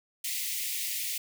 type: high-pass noise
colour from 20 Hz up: white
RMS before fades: -33 dBFS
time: 0.24-1.18 s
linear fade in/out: 5 ms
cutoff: 1900 Hz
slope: 96 dB/octave
effects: none